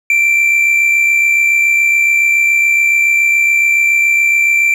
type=tone with amplitude modulation; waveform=triangle; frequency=2350 Hz; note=D7; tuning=1 cent sharp; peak=-5 dBFS; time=0.1-4.74 s; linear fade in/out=2 ms; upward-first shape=sine; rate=67.1 Hz; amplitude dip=40%; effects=none